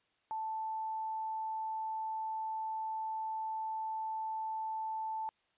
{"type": "tone", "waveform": "sine", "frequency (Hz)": 880, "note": "A5", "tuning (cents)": 0, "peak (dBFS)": -35, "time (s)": [0.31, 5.29], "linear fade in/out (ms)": 0, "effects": ["white hiss -75 dBFS RMS until 5.57 s", "resampled to 8000 Hz"]}